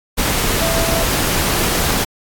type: tone in noise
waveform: sine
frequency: 662 Hz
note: E5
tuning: 7 cents sharp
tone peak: -20 dBFS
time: 0.6-1.04 s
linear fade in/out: 20 ms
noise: pink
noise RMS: -17 dBFS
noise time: 0.17-2.05 s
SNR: -6 dB
effects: AAC 64 kbps